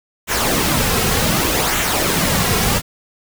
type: noise with flanger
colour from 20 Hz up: pink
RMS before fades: -17 dBFS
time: 0.27-2.82 s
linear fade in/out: 50 ms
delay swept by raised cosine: 0.2 to 3.4 ms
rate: 0.66 Hz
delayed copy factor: -0.5
effects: none